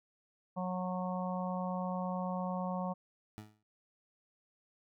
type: harmonic tone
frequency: 182.9 Hz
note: F#3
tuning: 20 cents flat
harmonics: 1 / 3 / 4 / 5 / 6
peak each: -36 / -41 / -42 / -43 / -44 dBFS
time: 0.56-2.94 s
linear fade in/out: 20 ms
type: tone with exponential decay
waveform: 20% pulse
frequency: 106.5 Hz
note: G#2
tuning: 44 cents sharp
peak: -37 dBFS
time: 3.38-3.63 s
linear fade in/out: 0 ms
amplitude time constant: 53 ms
effects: none